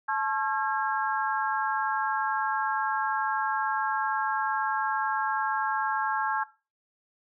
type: harmonic tone with a mistuned harmonic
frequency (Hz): 271.2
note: C#4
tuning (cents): -38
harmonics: 3 / 4 / 5 / 6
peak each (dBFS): -29 / -32 / -33 / -31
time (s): 0.08-6.44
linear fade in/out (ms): 10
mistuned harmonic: 3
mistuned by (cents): +110
effects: noise-tail reverb RT60 0.3 s tail -17 dB re dry